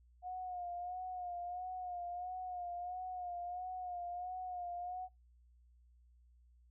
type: tone with vibrato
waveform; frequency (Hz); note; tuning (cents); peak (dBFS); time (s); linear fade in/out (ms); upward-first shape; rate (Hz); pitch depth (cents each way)
sine; 720; F#5; -47; -40; 0.22-5.09; 50; sine; 1.5; 45
effects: noise-tail reverb RT60 0.2 s tail -25 dB re dry + added 60 Hz sine -63 dBFS peak until 6.7 s